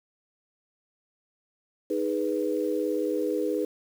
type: chord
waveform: sine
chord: G# minor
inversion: second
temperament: equal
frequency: 311.1 / 415.3 / 493.9 Hz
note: D#4 / G#4 / B4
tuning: 0 / 0 / 0 cents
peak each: -29 dBFS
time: 1.9-3.65 s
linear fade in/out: 5 ms
effects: 8-bit